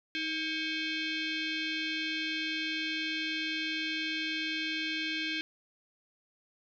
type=tone with frequency modulation; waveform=sine; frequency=314 Hz; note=D#4; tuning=16 cents sharp; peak=-31 dBFS; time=0.15-5.41 s; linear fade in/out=0 ms; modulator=957 Hz; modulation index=3.8; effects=none